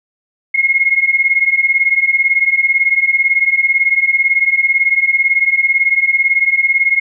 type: beating tone pair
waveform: sine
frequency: 2145 / 2163 Hz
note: C7 / C#7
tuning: +42 / -43 cents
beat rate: 18 Hz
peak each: -14 / -12 dBFS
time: 0.54-7 s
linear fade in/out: 10 ms
effects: none